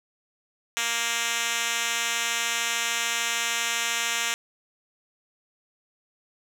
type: tone with band-pass filter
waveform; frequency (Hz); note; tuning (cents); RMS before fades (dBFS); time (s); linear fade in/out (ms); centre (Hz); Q
5% pulse; 233.1; A#3; 0; -27; 0.77-4.34; 0; 5200; 0.82
effects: none